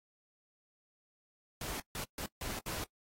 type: noise bursts at uneven times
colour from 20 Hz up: pink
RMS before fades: -40 dBFS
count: 5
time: 1.61-1.8 / 1.95-2.04 / 2.18-2.26 / 2.41-2.59 / 2.66-2.84 s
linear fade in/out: 2 ms
effects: noise-tail reverb RT60 0.1 s tail -24 dB re dry + AAC 48 kbps